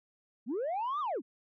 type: linear two-way sweep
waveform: sine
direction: up then down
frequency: 197.7 to 1244.5 to 197.7 Hz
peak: -29 dBFS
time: 0.46-1.22 s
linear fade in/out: 50 ms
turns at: 1 s
effects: tanh soft clip ceiling -29 dBFS